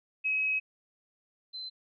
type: tone pair in turn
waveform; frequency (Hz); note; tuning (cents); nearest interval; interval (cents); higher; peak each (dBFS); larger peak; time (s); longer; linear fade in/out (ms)
sine; 2551 / 4068; D#7 / C8; +43 / -50; minor sixth; 807; second; -26 / -37; first; 0.24-0.6 / 1.53-1.7; first; 20
effects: none